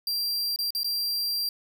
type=tone with dropouts; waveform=45% pulse; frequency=4735 Hz; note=D8; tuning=13 cents sharp; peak=-25 dBFS; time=0.07-1.49 s; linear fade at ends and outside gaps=2 ms; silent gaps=0.561-0.588 / 0.706-0.749 / 0.833-0.844 s; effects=none